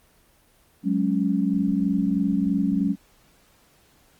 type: chord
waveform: sine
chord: F# suspended second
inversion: none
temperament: just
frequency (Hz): 185 / 208.1 / 277.5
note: F#3 / G#3 / C#4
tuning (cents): 0 / +4 / +2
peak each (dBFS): -24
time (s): 0.83-2.96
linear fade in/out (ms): 50
effects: pink hiss -59 dBFS RMS until 4.19 s + Opus 24 kbps